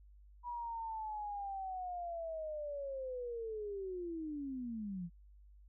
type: linear sweep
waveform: sine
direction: down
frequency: 974 to 165 Hz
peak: -39 dBFS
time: 0.43-5.1 s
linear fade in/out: 50 ms
effects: added 50 Hz sine -57 dBFS peak until 5.68 s

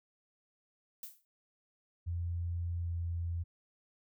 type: noise with exponential decay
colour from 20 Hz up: violet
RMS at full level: -41 dBFS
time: 1.03-1.25 s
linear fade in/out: 1 ms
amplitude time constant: 46 ms
type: tone with pitch glide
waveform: sine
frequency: 86 to 85.11 Hz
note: F2 to F2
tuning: -26 to -44 cents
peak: -33 dBFS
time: 2.06-3.44 s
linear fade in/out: 20 ms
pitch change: -18 cents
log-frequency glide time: 2.81-2.9 s
effects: none

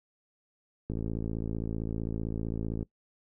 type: click train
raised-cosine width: 3 ms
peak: -21 dBFS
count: 108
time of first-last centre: 0.9-2.828 s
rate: 55.5 Hz
effects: noise-tail reverb RT60 0.1 s tail -21 dB re dry

